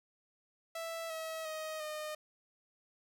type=tone with pitch steps; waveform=sawtooth; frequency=659.3 / 643.1 / 627.3 / 612 Hz; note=E5 / E5 / D#5 / D#5; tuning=0 / -43 / +14 / -29 cents; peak=-35 dBFS; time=0.75-2.15 s; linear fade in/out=5 ms; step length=350 ms; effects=none